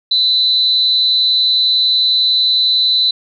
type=tone with amplitude modulation; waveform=sine; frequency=4000 Hz; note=B7; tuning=21 cents sharp; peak=-7 dBFS; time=0.11-3.11 s; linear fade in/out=5 ms; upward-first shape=sine; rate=231 Hz; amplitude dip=65%; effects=none